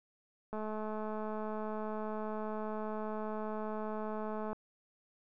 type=click train; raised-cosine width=1 ms; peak=-27 dBFS; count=861; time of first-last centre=0.53-4.53 s; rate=215 Hz; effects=none